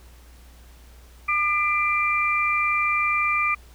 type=tone cluster; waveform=sine; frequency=1205 / 2015 / 2367 Hz; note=D6 / B6 / D7; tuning=+44 / +34 / +13 cents; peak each=-23 / -30 / -22 dBFS; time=1.28-3.55 s; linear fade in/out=10 ms; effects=added 60 Hz sine -46 dBFS peak until 3.74 s + pink hiss -54 dBFS RMS until 3.74 s